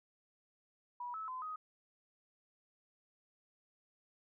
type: tone with pitch steps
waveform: sine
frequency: 973 / 1301 / 1023 / 1254 Hz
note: B5 / E6 / C6 / D#6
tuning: -26 / -23 / -39 / +13 cents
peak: -40 dBFS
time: 1-1.56 s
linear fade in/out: 5 ms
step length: 140 ms
effects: none